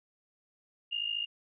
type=tone pair together; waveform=sine; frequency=2800 / 2854 Hz; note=F7 / F7; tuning=+4 / +37 cents; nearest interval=unison; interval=33 cents; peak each=-34 / -34 dBFS; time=0.91-1.26 s; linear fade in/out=20 ms; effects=none